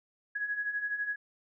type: beating tone pair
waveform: sine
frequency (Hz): 1661.2 / 1673.2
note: G#6 / G#6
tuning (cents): 0 / +12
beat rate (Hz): 12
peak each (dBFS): -38 / -32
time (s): 0.35-1.16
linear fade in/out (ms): 10
effects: none